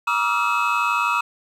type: tone cluster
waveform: triangle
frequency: 954 / 1160 / 1259 / 1371 / 2579 Hz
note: A#5 / D6 / D#6 / F6 / E7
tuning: +40 / -22 / +20 / -32 / -39 cents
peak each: -23 dBFS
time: 0.07-1.21 s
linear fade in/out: 5 ms
effects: none